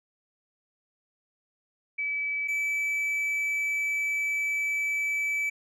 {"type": "tone pair in turn", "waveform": ["sine", "triangle"], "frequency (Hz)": [2296, 2305], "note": ["D7", "D7"], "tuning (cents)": [-40, -33], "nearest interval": "unison", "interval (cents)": 7, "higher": "second", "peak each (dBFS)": [-27, -24], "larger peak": "second", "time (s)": [[1.98, 2.48], [2.48, 5.5]], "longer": "second", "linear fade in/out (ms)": 10, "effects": []}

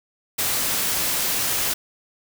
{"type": "noise", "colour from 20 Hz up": "white", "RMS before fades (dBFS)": -23, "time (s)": [0.38, 1.74], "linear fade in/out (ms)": 10, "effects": []}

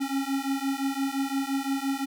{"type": "beating tone pair", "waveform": "square", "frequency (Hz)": [270, 275.8], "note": ["C#4", "C#4"], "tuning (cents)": [-45, -9], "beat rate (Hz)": 5.8, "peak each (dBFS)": -30, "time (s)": [0, 2.06], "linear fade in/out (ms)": 20, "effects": []}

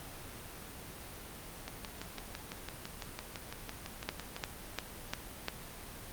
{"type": "two click trains", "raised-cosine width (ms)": 0.2, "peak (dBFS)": [-22, -16], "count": [17, 5], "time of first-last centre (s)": [[1.68, 4.365], [4.09, 5.484]], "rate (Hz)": [5.96, 2.87], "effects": ["pink hiss -47 dBFS RMS until 6.12 s", "Opus 32 kbps"]}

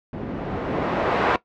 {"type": "noise with low-pass filter sweep", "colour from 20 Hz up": "blue", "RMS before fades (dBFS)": -24, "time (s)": [0.13, 1.36], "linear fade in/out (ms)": 2, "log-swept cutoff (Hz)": [210, 930], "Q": 0.73, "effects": ["noise-tail reverb RT60 0.1 s tail -17 dB re dry", "low-pass 3000 Hz 12 dB/octave"]}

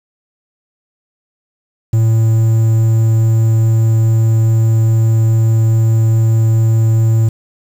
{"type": "tone with quantisation", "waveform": "triangle", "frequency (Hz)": 112.2, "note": "A2", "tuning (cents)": 34, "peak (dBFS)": -6, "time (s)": [1.93, 7.29], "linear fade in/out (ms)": 5, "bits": 6, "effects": []}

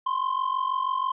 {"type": "ring-modulated tone", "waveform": "triangle", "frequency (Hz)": 1046.5, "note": "C6", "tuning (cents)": 0, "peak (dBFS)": -19, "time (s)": [0.06, 1.12], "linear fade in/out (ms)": 5, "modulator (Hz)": 23.1, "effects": ["resampled to 8000 Hz"]}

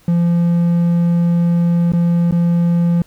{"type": "tone with dropouts", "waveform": "triangle", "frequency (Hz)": 171.5, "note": "F3", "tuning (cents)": -31, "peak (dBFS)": -9, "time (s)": [0.08, 3.02], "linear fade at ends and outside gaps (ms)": 2, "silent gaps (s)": [[1.921, 1.934], [2.311, 2.323]], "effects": ["pink hiss -51 dBFS RMS until 3.06 s"]}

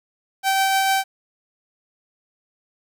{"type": "tone with tremolo", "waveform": "sawtooth", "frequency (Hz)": 774, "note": "G5", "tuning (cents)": -22, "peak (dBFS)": -12, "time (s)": [0.43, 1.04], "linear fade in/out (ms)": 50, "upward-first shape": "triangle", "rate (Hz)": 6.7, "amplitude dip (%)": 25, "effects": ["9-bit"]}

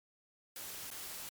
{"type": "noise with dropouts", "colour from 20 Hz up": "white", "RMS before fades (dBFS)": -45, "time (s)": [0.56, 1.29], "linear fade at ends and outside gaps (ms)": 2, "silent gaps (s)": [0.904, 0.912], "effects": ["MP3 96 kbps"]}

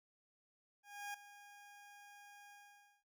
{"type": "tone with ADSR envelope", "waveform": "20% pulse", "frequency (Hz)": 816, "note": "G#5", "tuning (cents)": -31, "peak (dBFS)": -37, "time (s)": [0.83, 3.04], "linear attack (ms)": 310, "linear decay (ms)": 5, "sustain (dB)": -15, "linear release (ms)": 530, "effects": ["noise-tail reverb RT60 0.1 s tail -23 dB re dry"]}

